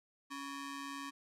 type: ring-modulated tone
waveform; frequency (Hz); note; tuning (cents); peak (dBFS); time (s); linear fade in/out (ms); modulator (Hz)
sawtooth; 698; F5; -1; -35; 0.3-1.11; 20; 420
effects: low-pass 10000 Hz 12 dB/octave